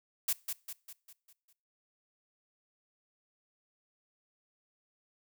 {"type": "noise with echo", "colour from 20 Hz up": "blue", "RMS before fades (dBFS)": -30, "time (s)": [0.28, 0.33], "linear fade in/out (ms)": 5, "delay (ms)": 200, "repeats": 6, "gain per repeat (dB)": -6, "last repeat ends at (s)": 1.53, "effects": ["noise-tail reverb RT60 0.4 s tail -22 dB re dry"]}